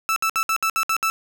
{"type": "tone bursts", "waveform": "30% pulse", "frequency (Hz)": 1318.5, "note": "E6", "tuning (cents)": 0, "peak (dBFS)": -16, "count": 8, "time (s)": [0.09, 1.1], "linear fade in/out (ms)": 0, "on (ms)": 72, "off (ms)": 62, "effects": []}